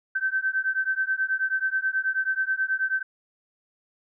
sine beating tone pair, 1540 / 1549.3 Hz, G6 / G6, -31 / -21 cents, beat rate 9.3 Hz, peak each -26 dBFS, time 0.15-3.03 s, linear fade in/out 10 ms, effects none

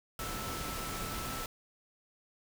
sine tone in noise, 1318.5 Hz, E6, in tune, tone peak -43 dBFS, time 0.19-1.46 s, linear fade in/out 2 ms, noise pink, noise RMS -39 dBFS, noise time 0.19-1.46 s, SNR -7 dB, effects none

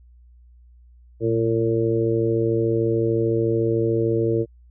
harmonic tone with a mistuned harmonic, 113.6 Hz, A#2, 44 cents flat, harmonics 1 / 2 / 3 / 4 / 5, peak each -24 / -32 / -22 / -22 / -31 dBFS, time 1.2-4.46 s, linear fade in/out 50 ms, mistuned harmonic 1, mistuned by +47 cents, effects added 60 Hz sine -47 dBFS peak until 4.7 s

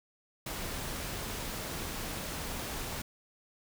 pink noise, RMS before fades -38 dBFS, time 0.46-3.02 s, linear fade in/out 5 ms, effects none

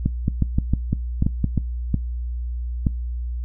clicks, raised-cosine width 5 ms, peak -6 dBFS, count 12, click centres 0.06 / 0.281 / 0.423 / 0.585 / 0.736 / 0.93 / 1.224 / 1.265 / 1.443 / 1.577 / 1.943 / 2.868 s, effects noise-tail reverb RT60 0.2 s tail -22 dB re dry + added 60 Hz sine -24 dBFS peak until 3.44 s

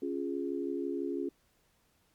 sine chord, Db major, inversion none, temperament equal, 277.2 / 349.2 / 415.3 Hz, Db4 / F4 / Ab4, 0 / 0 / 0 cents, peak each -36 / -36 / -38 dBFS, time 0.02-1.29 s, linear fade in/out 5 ms, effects pink hiss -71 dBFS RMS until 2.14 s + Opus 48 kbps

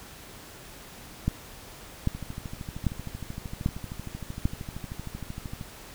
two click trains, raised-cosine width 5 ms, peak -23 / -11 dBFS, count 46 / 5, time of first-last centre 2.15-5.612 / 1.28-4.455 s, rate 13 / 1.26 Hz, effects pink hiss -46 dBFS RMS until 5.94 s

